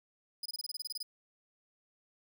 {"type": "tone bursts", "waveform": "40% pulse", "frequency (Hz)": 4978, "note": "D#8", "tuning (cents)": 0, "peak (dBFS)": -35, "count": 12, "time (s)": [0.43, 1.029], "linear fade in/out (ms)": 5, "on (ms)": 27, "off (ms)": 25, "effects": []}